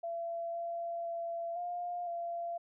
sine tone with pitch steps, 676 / 681 / 677 / 705 / 685 Hz, E5 / F5 / E5 / F5 / F5, +43 / -44 / +46 / +16 / -34 cents, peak -35 dBFS, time 0.03-2.58 s, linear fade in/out 10 ms, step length 510 ms, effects none

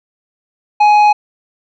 sine tone with tanh clipping, 837 Hz, G#5, 13 cents sharp, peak -7 dBFS, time 0.8-1.13 s, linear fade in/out 10 ms, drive 8 dB, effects none

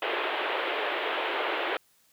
pink band-pass noise, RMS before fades -30 dBFS, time 0.02-1.77 s, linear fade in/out 2 ms, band 350 to 3400 Hz, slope 48 dB/octave, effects white hiss -65 dBFS RMS until 2.12 s

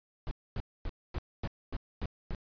brown noise bursts, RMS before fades -34 dBFS, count 8, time 0.27-2.348 s, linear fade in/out 0 ms, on 41 ms, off 250 ms, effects resampled to 11025 Hz

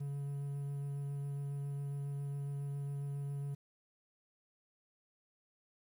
triangle tone with vibrato, 141.1 Hz, C#3, 31 cents sharp, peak -35 dBFS, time 0-3.55 s, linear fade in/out 10 ms, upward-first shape sine, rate 7.3 Hz, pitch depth 10 cents each way, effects 11-bit

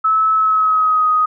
sine tone with pitch glide, 1300 to 1250.7 Hz, E6 to D#6, -24 to +9 cents, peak -11 dBFS, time 0.04-1.26 s, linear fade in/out 10 ms, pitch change -67 cents, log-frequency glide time 0.34-1.08 s, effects none

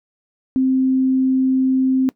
sine tone, 261.6 Hz, C4, in tune, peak -13 dBFS, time 0.56-2.09 s, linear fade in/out 0 ms, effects noise-tail reverb RT60 0.1 s tail -20 dB re dry

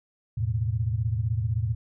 sine chord, E suspended fourth, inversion none, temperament equal with one note detuned, 82.41 / 110 / 125.7 Hz, E2 / A2 / B2, 0 / 0 / +31 cents, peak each -31 / -25 / -31 dBFS, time 0.37-1.75 s, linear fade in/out 10 ms, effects none

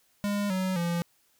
square tone with pitch steps, 203.9 / 186.98 / 171.46 Hz, G#3 / F#3 / F3, -32 / +18 / -32 cents, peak -27 dBFS, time 0.24-1.02 s, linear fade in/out 0 ms, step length 260 ms, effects white hiss -67 dBFS RMS until 1.39 s

